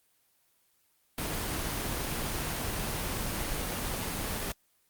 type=noise; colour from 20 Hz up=pink; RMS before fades=-33 dBFS; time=1.18-4.52 s; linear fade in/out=2 ms; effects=white hiss -70 dBFS RMS until 4.89 s + Opus 24 kbps